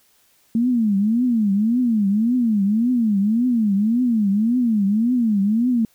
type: tone with vibrato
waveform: sine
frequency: 222.1 Hz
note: A3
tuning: 16 cents sharp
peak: -15 dBFS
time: 0.55-5.85 s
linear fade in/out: 2 ms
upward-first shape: triangle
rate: 1.8 Hz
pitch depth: 250 cents each way
effects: white hiss -59 dBFS RMS until 5.94 s

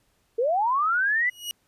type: linear sweep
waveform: sine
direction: up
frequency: 435.6 to 2027 Hz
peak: -20 dBFS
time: 0.38-1.3 s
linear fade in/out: 10 ms
type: tone with exponential growth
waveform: sawtooth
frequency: 2900 Hz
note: F#7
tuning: 35 cents flat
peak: -23 dBFS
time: 1.23-1.51 s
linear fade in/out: 0 ms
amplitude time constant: 60 ms
effects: pink hiss -68 dBFS RMS until 1.67 s + resampled to 32000 Hz

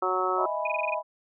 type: harmonic tone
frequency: 184.9 Hz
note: F#3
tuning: 1 cent flat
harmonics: 2 / 3 / 4 / 5 / 6 / 7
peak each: -30 / -33 / -32 / -33 / -32 / -28 dBFS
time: 0.02-0.46 s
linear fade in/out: 5 ms
type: chord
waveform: sine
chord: E major seventh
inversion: third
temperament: equal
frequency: 622.3 / 659.3 / 830.6 / 987.8 Hz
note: D#5 / E5 / G#5 / B5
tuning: 0 / 0 / 0 / 0 cents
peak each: -31 / -34 / -36 / -31 dBFS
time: 0.36-1.03 s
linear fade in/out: 50 ms
type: tone bursts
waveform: sine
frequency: 2471 Hz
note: D#7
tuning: 13 cents flat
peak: -27 dBFS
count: 7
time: 0.65-0.944 s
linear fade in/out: 5 ms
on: 24 ms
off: 21 ms
effects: none

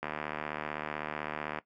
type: click train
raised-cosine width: 0.5 ms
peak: -19 dBFS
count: 119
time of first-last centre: 0.03-1.587 s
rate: 75.8 Hz
effects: noise-tail reverb RT60 0.1 s tail -17 dB re dry + high-pass 150 Hz 12 dB/octave

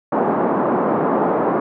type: band-pass noise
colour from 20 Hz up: pink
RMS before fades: -18 dBFS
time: 0.12-1.6 s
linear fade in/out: 5 ms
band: 210 to 1100 Hz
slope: 24 dB/octave
effects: none

